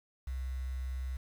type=tone with quantisation; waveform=sine; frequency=64.7 Hz; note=C2; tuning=19 cents flat; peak=-34 dBFS; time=0.27-1.17 s; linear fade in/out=5 ms; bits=9; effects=none